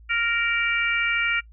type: harmonic tone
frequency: 466.2 Hz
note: A#4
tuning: in tune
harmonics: 3 / 4 / 5 / 6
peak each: -26 / -28 / -24 / -30 dBFS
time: 0.09-1.41 s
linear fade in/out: 20 ms
effects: noise-tail reverb RT60 0.1 s tail -23 dB re dry + added 56 Hz sine -45 dBFS peak until 1.52 s